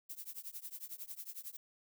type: noise with tremolo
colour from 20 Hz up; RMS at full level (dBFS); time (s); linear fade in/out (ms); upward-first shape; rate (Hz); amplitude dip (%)
violet; -43; 0.09-1.57; 10; triangle; 11; 100
effects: none